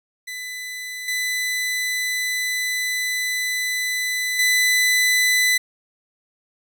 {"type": "tone with level steps", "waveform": "sawtooth", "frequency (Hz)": 2000, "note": "B6", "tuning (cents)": 21, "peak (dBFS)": [-26, -18, -12], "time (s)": [0.27, 5.58], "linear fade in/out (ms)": 10, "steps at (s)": [1.08, 4.39], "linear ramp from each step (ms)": 2, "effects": []}